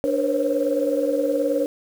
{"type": "tone cluster", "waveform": "sine", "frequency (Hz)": [292.8, 482.7, 532, 551], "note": ["D4", "B4", "C5", "C#5"], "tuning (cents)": [-5, -40, 29, -11], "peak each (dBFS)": -24, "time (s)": [0.04, 1.66], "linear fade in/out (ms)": 0, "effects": ["tanh soft clip ceiling -9 dBFS", "7-bit"]}